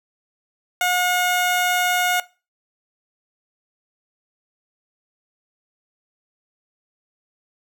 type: tone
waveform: 15% pulse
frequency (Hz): 721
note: F#5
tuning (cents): -45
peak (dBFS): -11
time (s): 0.81-2.2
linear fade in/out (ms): 2
effects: noise-tail reverb RT60 0.3 s tail -19 dB re dry